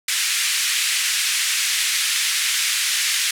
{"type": "band-pass noise", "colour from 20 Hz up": "pink", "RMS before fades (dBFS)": -21, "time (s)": [0.08, 3.31], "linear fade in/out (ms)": 5, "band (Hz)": [1900, 11000], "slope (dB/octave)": 24, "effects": []}